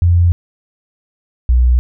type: tone pair in turn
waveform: sine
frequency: 86.8 / 61.38 Hz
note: F2 / B1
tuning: -10 / -10 cents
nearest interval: tritone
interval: 600 cents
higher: first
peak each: -7 dBFS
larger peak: neither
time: 0.02-0.32 / 1.49-1.79 s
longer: neither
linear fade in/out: 0 ms
effects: none